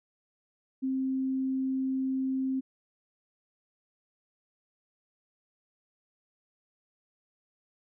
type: tone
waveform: sine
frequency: 263.8 Hz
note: C4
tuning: 14 cents sharp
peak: -27 dBFS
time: 0.82-2.61 s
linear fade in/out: 20 ms
effects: none